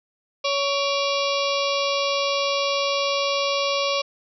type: harmonic tone with a mistuned harmonic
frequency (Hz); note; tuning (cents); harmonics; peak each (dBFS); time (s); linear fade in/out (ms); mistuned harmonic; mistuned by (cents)
560; C#5; +18; 1 / 2 / 4 / 5 / 6 / 7 / 8 / 9 / 10; -24 / -27 / -30 / -31 / -32 / -32 / -33 / -34 / -34; 0.44-4.02; 10; 4; +88
effects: none